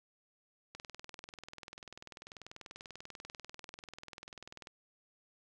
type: click train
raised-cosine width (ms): 0.2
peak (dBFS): -30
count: 81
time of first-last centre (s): 0.75-4.672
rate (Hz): 20.4
effects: none